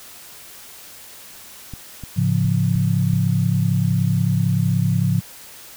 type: clicks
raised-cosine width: 5 ms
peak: -20 dBFS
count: 5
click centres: 1.737 / 2.037 / 2.451 / 2.758 / 3.135 s
type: chord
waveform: sine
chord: A augmented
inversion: none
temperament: equal with one note detuned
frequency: 107.86 / 138.59 / 174.61 Hz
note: A2 / C#3 / E#3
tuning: -34 / 0 / 0 cents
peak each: -20 dBFS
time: 2.16-5.21 s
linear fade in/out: 20 ms
effects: white hiss -41 dBFS RMS until 5.76 s